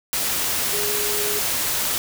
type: tone in noise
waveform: sine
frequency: 416.4 Hz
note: G#4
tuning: 5 cents sharp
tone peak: -28 dBFS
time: 0.73-1.39 s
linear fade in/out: 0 ms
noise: white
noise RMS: -23 dBFS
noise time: 0.13-1.98 s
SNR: -8 dB
effects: none